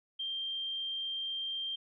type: tone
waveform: sine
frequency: 3172 Hz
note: G7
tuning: 20 cents sharp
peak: -34 dBFS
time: 0.19-1.76 s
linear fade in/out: 10 ms
effects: none